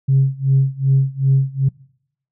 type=tone with tremolo; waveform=sine; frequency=135.2 Hz; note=C#3; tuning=43 cents flat; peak=-8 dBFS; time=0.08-1.69 s; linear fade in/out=10 ms; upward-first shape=sine; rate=2.6 Hz; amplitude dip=95%; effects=noise-tail reverb RT60 0.7 s tail -24 dB re dry + tanh soft clip ceiling -6 dBFS